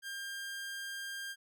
sawtooth tone, 1600 Hz, G6, 35 cents sharp, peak -36 dBFS, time 0.02-1.36 s, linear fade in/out 50 ms, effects none

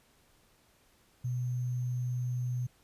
sine tone with sample-and-hold, 123.6 Hz, B2, 2 cents sharp, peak -30 dBFS, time 1.24-2.67 s, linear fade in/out 10 ms, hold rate 6300 Hz, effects pink hiss -66 dBFS RMS until 2.83 s + resampled to 32000 Hz

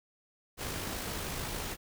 pink noise with amplitude modulation, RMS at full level -36 dBFS, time 0.57-1.77 s, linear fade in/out 50 ms, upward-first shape sine, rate 53.5 Hz, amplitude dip 30%, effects none

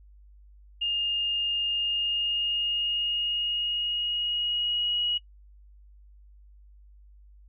sine tone with pitch glide, 2827 to 2903 Hz, F7 to F#7, +20 to -34 cents, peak -25 dBFS, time 0.81-5.18 s, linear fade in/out 10 ms, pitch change +46 cents, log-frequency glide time 1.68-5.04 s, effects noise-tail reverb RT60 0.1 s tail -18 dB re dry + added 50 Hz sine -50 dBFS peak until 7.48 s

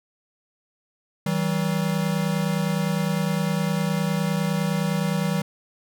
square tone pair together, 160.71 / 190.5 Hz, E3 / G3, -44 / -49 cents, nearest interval minor third, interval 295 cents, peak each -25 dBFS, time 1.26-5.42 s, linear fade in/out 5 ms, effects none

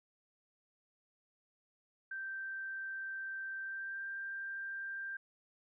sine tone with pitch glide, 1564 to 1583.1 Hz, G6 to G6, -4 to +17 cents, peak -39 dBFS, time 2.11-5.17 s, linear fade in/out 5 ms, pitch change +21 cents, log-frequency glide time 3.61-4.06 s, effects none

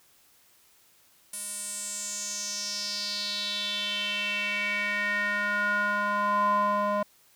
square tone with band-pass filter sweep, 205.6 Hz, G#3, 17 cents flat, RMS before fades -29 dBFS, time 1.33-7.03 s, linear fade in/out 5 ms, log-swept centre 10000 to 810 Hz, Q 4.8, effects white hiss -61 dBFS RMS until 7.35 s

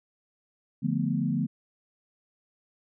sine chord, B half-diminished seventh, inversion first, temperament equal, 146.83 / 174.61 / 220 / 246.9 Hz, D3 / F3 / A3 / B3, 0 / 0 / 0 / 0 cents, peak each -30 dBFS, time 0.82-1.47 s, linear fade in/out 20 ms, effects none

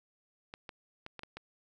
clicks, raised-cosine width 0.3 ms, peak -27 dBFS, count 6, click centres 0.539 / 0.692 / 1.064 / 1.193 / 1.234 / 1.37 s, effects none

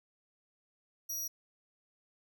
sawtooth tone, 5760 Hz, F#8, 47 cents flat, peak -33 dBFS, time 1.09-1.28 s, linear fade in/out 10 ms, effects none

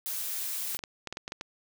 blue noise, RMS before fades -34 dBFS, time 0.06-0.77 s, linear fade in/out 0 ms
clicks, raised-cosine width 0.2 ms, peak -19 dBFS, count 9, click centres 0.748 / 0.791 / 0.838 / 1.073 / 1.126 / 1.171 / 1.279 / 1.321 / 1.411 s
effects none

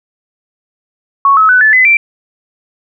sine tone with pitch steps, 1108.7 / 1288.4 / 1497.1 / 1739.7 / 2022 / 2349 Hz, C#6 / E6 / F#6 / A6 / B6 / D7, 0 / -40 / +20 / -20 / +40 / 0 cents, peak -4 dBFS, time 1.25-1.97 s, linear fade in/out 2 ms, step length 120 ms, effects none

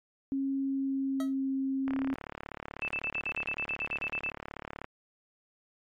sine tone with pitch glide, 271.9 to 268.3 Hz, C#4 to C4, -33 to +44 cents, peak -28 dBFS, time 0.32-2.14 s, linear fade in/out 0 ms, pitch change -23 cents, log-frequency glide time 0.56-1.52 s
25% pulse tone with exponential decay, 643 Hz, E5, 43 cents flat, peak -31 dBFS, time 1.2-1.34 s, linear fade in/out 2 ms, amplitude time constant 30 ms
click train, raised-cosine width 0.5 ms, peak -23 dBFS, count 108, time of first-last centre 1.88-4.844 s, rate 36.1 Hz
sine tone bursts, 2637 Hz, E7, in tune, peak -30 dBFS, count 14, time 2.82-4.299 s, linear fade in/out 0 ms, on 62 ms, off 47 ms
effects MP3 64 kbps

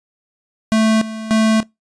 square tone with tremolo, 220 Hz, A3, in tune, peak -12 dBFS, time 0.72-1.63 s, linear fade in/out 0 ms, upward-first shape square, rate 1.7 Hz, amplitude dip 80%, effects noise-tail reverb RT60 0.2 s tail -25 dB re dry + resampled to 22050 Hz

